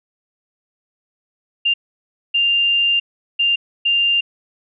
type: tone bursts at uneven times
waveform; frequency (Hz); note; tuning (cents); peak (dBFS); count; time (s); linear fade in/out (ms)
sine; 2794; F7; 0; -13; 4; 1.65-1.74 / 2.34-3 / 3.39-3.56 / 3.85-4.21; 10
effects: none